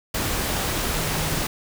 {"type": "tone in noise", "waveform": "sine", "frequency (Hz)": 156.6, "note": "D#3", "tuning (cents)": 11, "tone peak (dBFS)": -30, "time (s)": [0.94, 1.39], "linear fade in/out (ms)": 5, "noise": "pink", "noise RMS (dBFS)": -25, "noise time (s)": [0.14, 1.47], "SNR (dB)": -8, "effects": []}